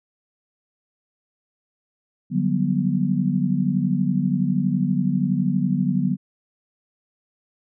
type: chord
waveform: sine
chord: G major seventh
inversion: second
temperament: just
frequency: 147 / 183.75 / 196 / 245 Hz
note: D3 / F#3 / G3 / B3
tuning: +2 / -12 / 0 / -14 cents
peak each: -25 / -22 / -25 / -24 dBFS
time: 2.3-6.17 s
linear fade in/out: 50 ms
effects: none